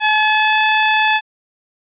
15% pulse tone with pitch glide, 856 to 863.9 Hz, A5 to A5, -48 to -32 cents, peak -5 dBFS, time 0-1.21 s, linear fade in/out 50 ms, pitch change +16 cents, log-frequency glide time 0.1-0.65 s, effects resampled to 8000 Hz

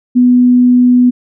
sine tone, 247.5 Hz, B3, 4 cents sharp, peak -4 dBFS, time 0.15-1.11 s, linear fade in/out 20 ms, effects none

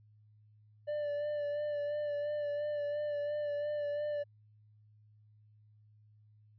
triangle tone with vibrato, 588 Hz, D5, 2 cents sharp, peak -31 dBFS, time 0.87-4.24 s, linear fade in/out 20 ms, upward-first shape sine, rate 2.9 Hz, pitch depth 25 cents each way, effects added 106 Hz sine -60 dBFS peak until 6.58 s + resampled to 11025 Hz

